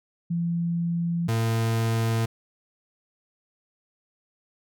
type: tone pair in turn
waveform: sine / 40% pulse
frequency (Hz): 170 / 113.46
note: F3 / A#2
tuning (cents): -46 / -46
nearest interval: perfect fifth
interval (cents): 700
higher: first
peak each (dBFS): -23 / -21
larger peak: second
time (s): 0.3-1.28 / 1.28-2.26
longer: neither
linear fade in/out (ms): 10
effects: none